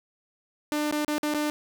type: tone with dropouts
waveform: sawtooth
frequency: 298.9 Hz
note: D4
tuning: 31 cents sharp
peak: -21 dBFS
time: 0.72-1.5 s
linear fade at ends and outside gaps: 0 ms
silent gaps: 0.912-0.925 / 1.048-1.08 / 1.181-1.231 / 1.338-1.345 s
effects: none